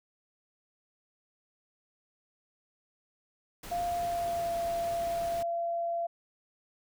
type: noise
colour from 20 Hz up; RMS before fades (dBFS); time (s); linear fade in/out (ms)
pink; -44; 3.63-5.43; 5
type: tone with pitch glide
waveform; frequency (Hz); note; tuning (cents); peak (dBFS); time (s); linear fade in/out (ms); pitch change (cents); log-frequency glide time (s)
sine; 698.5 to 681.4; F5 to F5; 0 to -43; -29; 3.71-6.07; 10; -43; 3.85-4.54
effects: none